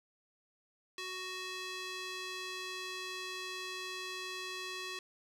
square tone with band-pass filter, 371.3 Hz, F#4, 6 cents sharp, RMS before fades -42 dBFS, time 0.98-4.99 s, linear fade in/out 2 ms, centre 3600 Hz, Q 0.99, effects none

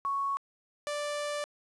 sine / sawtooth tone pair in turn, 1108.7 / 587.3 Hz, C#6 / D5, 0 / 0 cents, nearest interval major seventh, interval 1100 cents, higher first, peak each -28 dBFS, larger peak neither, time 0.05-0.37 / 0.87-1.44 s, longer second, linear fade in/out 0 ms, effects resampled to 24000 Hz + 10-bit

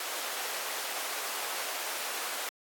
pink high-pass noise, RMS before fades -36 dBFS, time 0-2.49 s, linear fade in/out 2 ms, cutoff 620 Hz, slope 12 dB/octave, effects high-pass 300 Hz 12 dB/octave + AAC 64 kbps

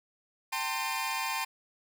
sawtooth tone cluster, 782 / 902 / 1048 / 2423 Hz, G5 / A5 / C6 / D#7, -4 / +43 / +2 / -47 cents, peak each -36 / -31 / -32 / -33 dBFS, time 0.52-1.45 s, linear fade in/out 10 ms, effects none

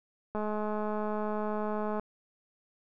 click train, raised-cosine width 1 ms, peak -21 dBFS, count 350, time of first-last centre 0.35-1.996 s, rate 212 Hz, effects none

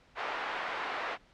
white band-pass noise, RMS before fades -36 dBFS, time 0.15-1.18 s, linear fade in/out 50 ms, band 560 to 1600 Hz, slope 12 dB/octave, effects pink hiss -62 dBFS RMS until 1.33 s + low-pass 4000 Hz 12 dB/octave

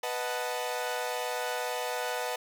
sawtooth chord, B dominant seventh, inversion none, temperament equal, 493.9 / 622.3 / 740 / 880 Hz, B4 / D#5 / F#5 / A5, 0 / 0 / 0 / 0 cents, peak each -31 / -34 / -33 / -34 dBFS, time 0.03-2.36 s, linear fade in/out 5 ms, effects none

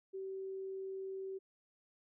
sine tone, 383.9 Hz, G4, 36 cents flat, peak -40 dBFS, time 0.13-1.39 s, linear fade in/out 20 ms, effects none

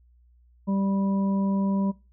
harmonic tone, 196 Hz, G3, in tune, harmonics 1 / 2 / 3 / 5, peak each -22 / -40 / -36 / -37 dBFS, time 0.67-1.92 s, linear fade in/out 20 ms, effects noise-tail reverb RT60 0.3 s tail -22 dB re dry + added 60 Hz sine -55 dBFS peak until 2.12 s

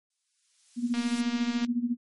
violet noise with exponential growth, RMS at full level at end -31 dBFS, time 0.1-1.21 s, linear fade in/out 5 ms, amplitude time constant 240 ms
sine tone with tremolo, 240.2 Hz, B3, 48 cents flat, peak -22 dBFS, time 0.76-1.97 s, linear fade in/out 50 ms, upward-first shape sine, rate 14 Hz, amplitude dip 80%
click train, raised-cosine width 0.2 ms, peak -21 dBFS, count 168, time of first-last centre 0.94-1.648 s, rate 236 Hz
effects low-pass 7000 Hz 12 dB/octave + MP3 48 kbps

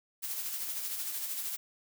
blue noise with tremolo, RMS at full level -35 dBFS, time 0.22-1.57 s, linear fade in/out 20 ms, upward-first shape sine, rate 13 Hz, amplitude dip 40%, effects none

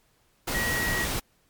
sine tone in noise, 1909 Hz, A#6, 41 cents sharp, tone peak -27 dBFS, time 0.54-1.05 s, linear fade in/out 10 ms, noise pink, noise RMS -29 dBFS, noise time 0.47-1.2 s, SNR -1 dB, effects pink hiss -66 dBFS RMS until 1.49 s + MP3 96 kbps

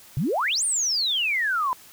sine exponential two-way sweep, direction up then down, 118.6 to 9397 to 979 Hz, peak -21 dBFS, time 0.17-1.73 s, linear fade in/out 0 ms, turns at 0.64 s, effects white hiss -49 dBFS RMS until 1.92 s

